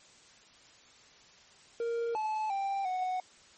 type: tone with pitch steps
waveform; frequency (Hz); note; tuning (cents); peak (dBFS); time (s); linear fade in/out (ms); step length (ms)
triangle; 466.2 / 865 / 787 / 739; A#4 / A5 / G5 / F#5; 0 / -30 / +7 / -2; -28; 1.8-3.2; 2; 350
effects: white hiss -58 dBFS RMS until 3.57 s + MP3 32 kbps